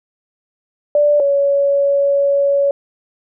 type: tone pair in turn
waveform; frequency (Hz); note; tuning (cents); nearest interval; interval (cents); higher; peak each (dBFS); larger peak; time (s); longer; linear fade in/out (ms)
sine; 587 / 561.7; D5 / C#5; -1 / +23; minor second; 76; first; -9 / -11; first; 0.95-1.2 / 1.2-2.71; second; 2
effects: none